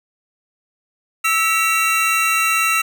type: tone cluster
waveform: square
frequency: 1314 / 1938 / 2258 / 2724 Hz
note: E6 / B6 / C#7 / F7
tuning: -6 / -33 / +31 / -44 cents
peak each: -19 / -27 / -27 / -19 dBFS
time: 1.24-2.82 s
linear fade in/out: 10 ms
effects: none